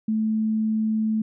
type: tone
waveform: sine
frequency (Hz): 218.4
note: A3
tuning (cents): -13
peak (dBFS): -20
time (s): 0.08-1.22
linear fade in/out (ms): 5
effects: none